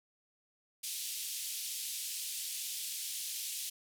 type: band-pass noise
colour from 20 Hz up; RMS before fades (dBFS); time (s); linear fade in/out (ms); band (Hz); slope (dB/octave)
white; -40; 0.83-3.7; 10; 2800 to 13000; 24
effects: none